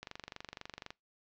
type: click train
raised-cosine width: 0.2 ms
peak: -25 dBFS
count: 22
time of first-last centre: 0.03-0.905 s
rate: 24 Hz
effects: noise-tail reverb RT60 0.2 s tail -24 dB re dry + low-pass 5000 Hz 12 dB/octave